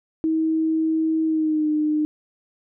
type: tone with pitch glide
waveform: sine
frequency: 319.2 to 304.1 Hz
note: D#4 to D#4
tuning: +44 to -40 cents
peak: -18 dBFS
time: 0.24-2.05 s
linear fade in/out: 0 ms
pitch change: -84 cents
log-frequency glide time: 1.25-1.69 s
effects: none